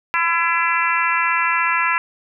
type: harmonic tone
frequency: 336.6 Hz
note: E4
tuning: 36 cents sharp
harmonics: 3 / 4 / 5 / 6 / 7 / 8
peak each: -21 / -22 / -23 / -24 / -24 / -25 dBFS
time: 0.14-1.98 s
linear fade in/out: 0 ms
effects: none